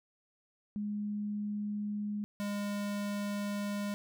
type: tone pair in turn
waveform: sine / square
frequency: 207.7 / 204 Hz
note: G#3 / G#3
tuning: 0 / -31 cents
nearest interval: unison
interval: 31 cents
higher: first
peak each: -33 / -34 dBFS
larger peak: first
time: 0.76-2.24 / 2.4-3.94 s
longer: second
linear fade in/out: 0 ms
effects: none